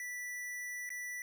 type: tone with dropouts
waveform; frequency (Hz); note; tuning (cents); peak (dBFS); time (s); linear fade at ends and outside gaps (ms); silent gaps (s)
square; 1968; B6; -7; -40; 0-1.22; 1; 0.892-0.903
effects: none